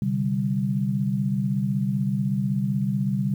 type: chord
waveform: sine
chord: C suspended second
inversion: none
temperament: equal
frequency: 130.81 / 146.83 / 196 Hz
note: C3 / D3 / G3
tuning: 0 / 0 / 0 cents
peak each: -26 / -28 / -24 dBFS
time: 0.02-3.34 s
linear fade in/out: 2 ms
effects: 9-bit